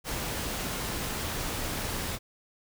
pink noise, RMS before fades -33 dBFS, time 0.04-2.19 s, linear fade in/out 50 ms, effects none

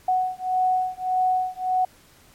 sine beating tone pair, 740 / 741.7 Hz, F#5 / F#5, 0 / +4 cents, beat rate 1.7 Hz, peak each -23 dBFS, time 0.08-1.85 s, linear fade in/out 5 ms, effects pink hiss -54 dBFS RMS until 2.34 s + MP3 64 kbps

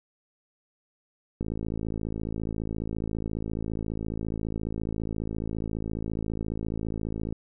click train, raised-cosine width 3 ms, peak -19 dBFS, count 324, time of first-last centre 1.41-7.326 s, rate 54.6 Hz, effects none

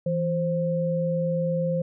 sine tone pair together, 165.6 / 525.4 Hz, E3 / C5, +8 / +7 cents, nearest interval octave + minor sixth, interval 1999 cents, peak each -25 dBFS, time 0.06-1.82 s, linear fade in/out 5 ms, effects none

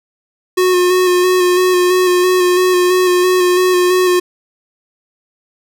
square tone with vibrato, 363.1 Hz, F#4, 33 cents flat, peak -10 dBFS, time 0.57-4.2 s, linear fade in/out 10 ms, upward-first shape square, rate 3 Hz, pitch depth 20 cents each way, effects none

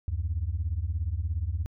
sine beating tone pair, 73.2 / 90.2 Hz, D2 / F#2, -5 / -44 cents, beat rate 17 Hz, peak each -29 dBFS, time 0.08-1.66 s, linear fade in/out 0 ms, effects tanh soft clip ceiling -20 dBFS

